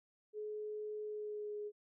sine tone with pitch glide, 424.4 to 417.4 Hz, G#4 to G#4, +38 to +9 cents, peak -40 dBFS, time 0.33-1.72 s, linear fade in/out 50 ms, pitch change -29 cents, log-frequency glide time 1.04-1.57 s, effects none

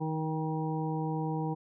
harmonic tone with a mistuned harmonic, 157.6 Hz, D#3, 23 cents sharp, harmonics 1 / 2 / 3 / 5 / 6, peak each -32 / -36 / -39 / -39 / -41 dBFS, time 0-1.55 s, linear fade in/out 20 ms, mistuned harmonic 6, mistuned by +16 cents, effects none

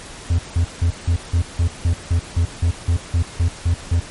triangle tone bursts, 85.1 Hz, F2, 44 cents flat, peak -11 dBFS, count 15, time 0.3-4 s, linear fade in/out 5 ms, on 88 ms, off 170 ms, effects pink hiss -36 dBFS RMS until 4.1 s + MP3 48 kbps

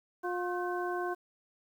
harmonic tone with a mistuned harmonic, 356.1 Hz, F4, 34 cents sharp, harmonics 1 / 2 / 3 / 4, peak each -34 / -37 / -39 / -40 dBFS, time 0.23-1.15 s, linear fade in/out 20 ms, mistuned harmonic 4, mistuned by +120 cents, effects 10-bit

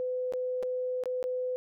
sine tone with dropouts, 505 Hz, B4, 39 cents sharp, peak -29 dBFS, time 0-1.56 s, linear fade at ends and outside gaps 0 ms, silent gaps 0.324-0.336 / 0.627-0.632 / 1.037-1.057 / 1.228-1.24 s, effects none

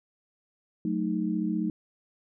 sine chord, D# diminished, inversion first, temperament equal, 185 / 220 / 311.1 Hz, F#3 / A3 / D#4, 0 / 0 / 0 cents, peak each -30 dBFS, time 0.85-1.7 s, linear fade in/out 2 ms, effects none

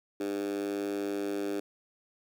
10% pulse tone with high-pass filter, 100.5 Hz, G2, 44 cents sharp, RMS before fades -33 dBFS, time 0.2-1.6 s, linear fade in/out 5 ms, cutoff 340 Hz, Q 6, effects 11-bit

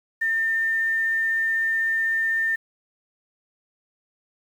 sine tone with quantisation, 1804 Hz, A6, 43 cents sharp, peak -20 dBFS, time 0.21-2.56 s, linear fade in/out 10 ms, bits 8, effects none

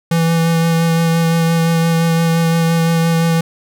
square tone with vibrato, 165.6 Hz, E3, 8 cents sharp, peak -12 dBFS, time 0.11-3.41 s, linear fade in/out 5 ms, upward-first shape sine, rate 5.8 Hz, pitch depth 14 cents each way, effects none

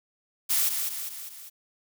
blue noise with echo, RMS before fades -24 dBFS, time 0.49-0.7 s, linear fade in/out 20 ms, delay 200 ms, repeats 4, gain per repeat -5 dB, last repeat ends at 1.5 s, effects none

